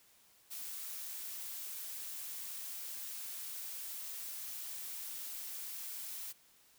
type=noise; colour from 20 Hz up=blue; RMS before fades=-44 dBFS; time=0.5-6.33 s; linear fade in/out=20 ms; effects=white hiss -66 dBFS RMS until 6.78 s